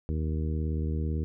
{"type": "harmonic tone", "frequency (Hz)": 78, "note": "D#2", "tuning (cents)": 5, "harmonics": [1, 2, 3, 4, 5, 6], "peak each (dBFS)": [-28, -34, -38, -40, -42, -44], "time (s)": [0.09, 1.24], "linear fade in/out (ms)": 0, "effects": []}